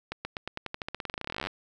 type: accelerating click train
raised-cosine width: 0.3 ms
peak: -17 dBFS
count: 30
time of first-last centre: 0.12-1.471 s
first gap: 130 ms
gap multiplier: 0.91
effects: none